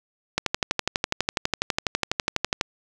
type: click train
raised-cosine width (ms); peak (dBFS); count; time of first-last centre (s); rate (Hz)
0.2; -4; 28; 0.38-2.611; 12.1
effects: none